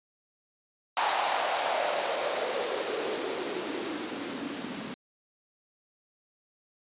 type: noise with band-pass filter sweep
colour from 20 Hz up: blue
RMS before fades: -31 dBFS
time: 0.97-4.94 s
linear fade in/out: 0 ms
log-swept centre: 850 to 220 Hz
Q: 3.9
effects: resampled to 8000 Hz